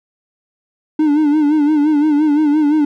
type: tone with vibrato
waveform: triangle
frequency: 299.6 Hz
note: D4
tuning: 35 cents sharp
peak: -8 dBFS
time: 0.99-2.85 s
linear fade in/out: 5 ms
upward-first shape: sine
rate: 5.8 Hz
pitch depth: 74 cents each way
effects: none